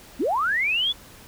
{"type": "linear sweep", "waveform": "sine", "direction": "up", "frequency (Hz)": [203.5, 3503], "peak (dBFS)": -20, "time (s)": [0.19, 0.93], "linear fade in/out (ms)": 20, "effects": ["pink hiss -47 dBFS RMS until 1.27 s"]}